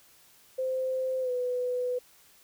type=tone with pitch glide; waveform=sine; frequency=519 to 497 Hz; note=C5 to B4; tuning=-14 to +11 cents; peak=-27 dBFS; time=0.58-1.99 s; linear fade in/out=10 ms; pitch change=-75 cents; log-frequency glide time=1.21-1.31 s; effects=white hiss -59 dBFS RMS until 2.43 s